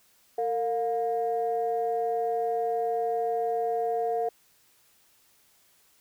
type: tone pair together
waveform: sine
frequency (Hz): 456.5 / 709.3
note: A#4 / F5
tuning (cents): -36 / +27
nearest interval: minor sixth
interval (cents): 763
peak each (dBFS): -27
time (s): 0.38-4.29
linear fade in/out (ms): 5
effects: tanh soft clip ceiling -18 dBFS + white hiss -63 dBFS RMS until 6 s

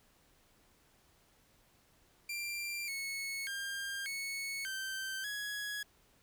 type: tone with pitch steps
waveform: sawtooth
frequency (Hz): 2371 / 2199 / 1602 / 2207 / 1555 / 1672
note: D7 / C#7 / G6 / C#7 / G6 / G#6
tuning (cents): +16 / -14 / +37 / -8 / -14 / +11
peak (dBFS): -34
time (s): 2.29-5.83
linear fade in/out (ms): 5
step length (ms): 590
effects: pink hiss -68 dBFS RMS until 6.22 s

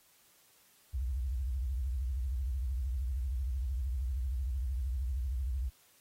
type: tone with vibrato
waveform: sine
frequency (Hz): 64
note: C2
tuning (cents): -38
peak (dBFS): -31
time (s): 0.93-5.7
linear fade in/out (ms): 20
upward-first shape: triangle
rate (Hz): 13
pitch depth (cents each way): 260
effects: white hiss -65 dBFS RMS until 6 s + AAC 48 kbps

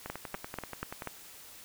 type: two click trains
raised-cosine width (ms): 0.5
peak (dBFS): -20 / -23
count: 5 / 11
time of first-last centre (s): 0.1-1.073 / 0.06-1.022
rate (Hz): 4.11 / 10.4
effects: white hiss -51 dBFS RMS until 1.64 s

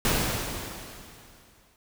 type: noise with exponential decay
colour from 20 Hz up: pink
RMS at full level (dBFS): -23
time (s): 0.05-1.76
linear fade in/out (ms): 1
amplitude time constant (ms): 370
effects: none

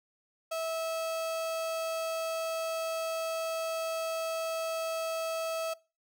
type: tone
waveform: 35% pulse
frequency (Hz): 651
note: E5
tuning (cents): -22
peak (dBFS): -30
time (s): 0.51-5.74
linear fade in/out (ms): 10
effects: noise-tail reverb RT60 0.3 s tail -21 dB re dry

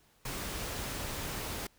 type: noise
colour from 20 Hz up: pink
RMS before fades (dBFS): -38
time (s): 0.25-1.67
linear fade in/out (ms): 5
effects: pink hiss -66 dBFS RMS until 1.78 s

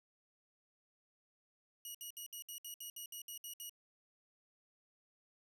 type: tone bursts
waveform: 10% pulse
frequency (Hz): 2903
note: F#7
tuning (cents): -34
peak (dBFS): -37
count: 12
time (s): 1.85-3.695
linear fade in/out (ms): 2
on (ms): 96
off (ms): 63
effects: none

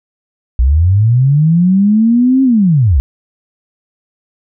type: linear two-way sweep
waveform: sine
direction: up then down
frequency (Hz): 57.6 to 269.6 to 57.6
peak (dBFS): -6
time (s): 0.59-3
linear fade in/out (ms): 0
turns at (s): 2.43
effects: none

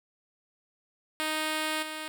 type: tone with level steps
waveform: 5% pulse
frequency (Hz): 311.1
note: D#4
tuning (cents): 0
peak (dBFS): -17 / -24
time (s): 1.2-2.08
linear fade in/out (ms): 0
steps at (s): 1.82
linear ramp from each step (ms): 10
effects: none

